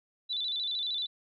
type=tone with vibrato; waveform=sine; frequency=3729 Hz; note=A#7; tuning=in tune; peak=-30 dBFS; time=0.29-1.07 s; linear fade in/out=20 ms; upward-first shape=square; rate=13 Hz; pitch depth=95 cents each way; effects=none